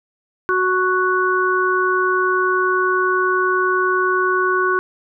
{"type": "harmonic tone", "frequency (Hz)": 370, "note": "F#4", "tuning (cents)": 0, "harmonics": [1, 3, 4], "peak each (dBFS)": [-19, -19, -19], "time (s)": [0.49, 4.79], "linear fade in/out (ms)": 0, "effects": []}